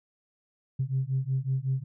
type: beating tone pair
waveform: sine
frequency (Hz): 130 / 135.4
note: C3 / C#3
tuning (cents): -11 / -40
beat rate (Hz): 5.4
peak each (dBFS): -28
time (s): 0.79-1.84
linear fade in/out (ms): 10
effects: tanh soft clip ceiling -19 dBFS